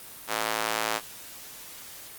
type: tone with high-pass filter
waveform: square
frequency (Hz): 55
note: A1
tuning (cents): 0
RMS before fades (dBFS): -29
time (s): 0.27-1.01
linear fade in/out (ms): 50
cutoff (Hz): 770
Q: 0.74
effects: white hiss -44 dBFS RMS until 2.18 s + Opus 32 kbps